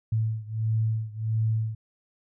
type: beating tone pair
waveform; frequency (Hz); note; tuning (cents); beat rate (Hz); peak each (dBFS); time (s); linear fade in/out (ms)
sine; 110.1 / 111.6; A2 / A2; +2 / +25; 1.5; -26 / -28; 0.12-1.75; 5
effects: none